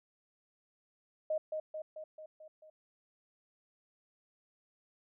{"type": "tone with echo", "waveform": "sine", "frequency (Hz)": 622.3, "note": "D#5", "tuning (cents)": 0, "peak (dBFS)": -30, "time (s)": [1.3, 1.38], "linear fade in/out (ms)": 5, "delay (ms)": 220, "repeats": 6, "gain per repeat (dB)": -4, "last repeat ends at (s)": 2.7, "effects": []}